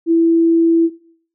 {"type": "tone", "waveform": "sine", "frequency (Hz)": 331.7, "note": "E4", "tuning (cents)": 11, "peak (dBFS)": -9, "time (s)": [0.06, 0.9], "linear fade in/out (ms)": 50, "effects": ["noise-tail reverb RT60 0.6 s tail -19 dB re dry"]}